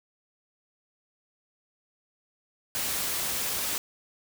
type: noise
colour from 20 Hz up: white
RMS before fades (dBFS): -30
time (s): 2.75-3.78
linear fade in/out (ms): 0
effects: none